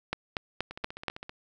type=two click trains; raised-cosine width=0.3 ms; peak=-13 / -24 dBFS; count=5 / 10; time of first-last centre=0.13-1.082 / 0.71-1.294 s; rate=4.2 / 15.4 Hz; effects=none